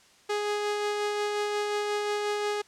sawtooth tone with tremolo, 415.3 Hz, G#4, in tune, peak -22 dBFS, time 0.29-2.62 s, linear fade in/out 10 ms, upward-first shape sine, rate 5.6 Hz, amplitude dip 25%, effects white hiss -58 dBFS RMS until 2.67 s + low-pass 7000 Hz 12 dB/octave

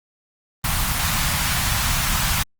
pink band-stop noise, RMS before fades -21 dBFS, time 0.64-2.43 s, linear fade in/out 5 ms, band 190 to 810 Hz, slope 24 dB/octave, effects Opus 24 kbps

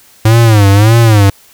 square tone with vibrato, 107.3 Hz, A2, 43 cents flat, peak -4 dBFS, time 0.25-1.3 s, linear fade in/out 5 ms, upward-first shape sine, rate 1.7 Hz, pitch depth 150 cents each way, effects white hiss -43 dBFS RMS until 1.53 s

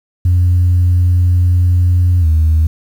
sine tone with pitch glide, 88.9 to 79.2 Hz, F2 to D#2, +31 to +31 cents, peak -6 dBFS, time 0.25-2.67 s, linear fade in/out 5 ms, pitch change -200 cents, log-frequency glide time 2.2-2.26 s, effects tanh soft clip ceiling -5 dBFS + 7-bit

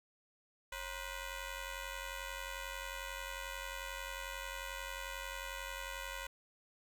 10% pulse ring-modulated tone, 499.6 Hz, B4, 20 cents sharp, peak -30 dBFS, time 0.72-6.27 s, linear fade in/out 5 ms, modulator 454 Hz, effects none

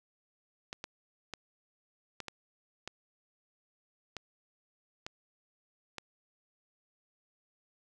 clicks, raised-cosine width 0.2 ms, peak -22 dBFS, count 9, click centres 0.729 / 0.841 / 1.337 / 2.203 / 2.283 / 2.876 / 4.167 / 5.065 / 5.983 s, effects none

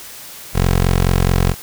15% pulse tone, 44.64 Hz, F1, 39 cents sharp, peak -6 dBFS, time 0.53-1.55 s, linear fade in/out 50 ms, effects white hiss -35 dBFS RMS until 1.62 s

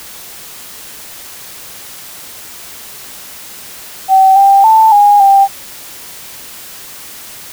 sine tone with pitch steps, 767 / 790 / 884 / 820 / 789 Hz, G5 / G5 / A5 / G#5 / G5, -38 / +13 / +8 / -22 / +11 cents, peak -3 dBFS, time 4.08-5.48 s, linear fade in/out 50 ms, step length 280 ms, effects white hiss -31 dBFS RMS until 7.52 s

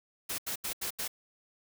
white noise bursts, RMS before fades -35 dBFS, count 5, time 0.29-1.08 s, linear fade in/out 10 ms, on 94 ms, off 80 ms, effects none

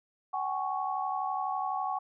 sine chord, F# suspended second, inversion none, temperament equal with one note detuned, 758.6 / 830.6 / 1108.7 Hz, F#5 / G#5 / C#6, +43 / 0 / 0 cents, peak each -33 / -35 / -34 dBFS, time 0.33-1.99 s, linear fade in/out 10 ms, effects none

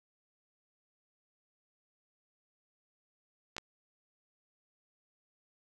clicks, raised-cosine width 0.2 ms, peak -22 / -21 dBFS, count 2, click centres 3.566 / 3.582 s, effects none

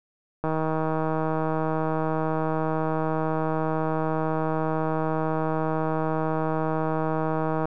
click train, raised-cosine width 1 ms, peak -13 dBFS, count 1141, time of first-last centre 0.44-7.655 s, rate 158 Hz, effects none

